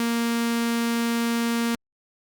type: tone with notch filter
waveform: sawtooth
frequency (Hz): 233.1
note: A#3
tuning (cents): 0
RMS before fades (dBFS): -24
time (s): 0-1.75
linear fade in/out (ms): 2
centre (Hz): 610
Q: 1.3
effects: Opus 48 kbps